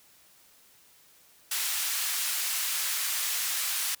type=band-pass noise; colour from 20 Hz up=white; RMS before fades=-30 dBFS; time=1.51-3.95 s; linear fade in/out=5 ms; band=1300 to 16000 Hz; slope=12 dB/octave; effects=white hiss -59 dBFS RMS until 4 s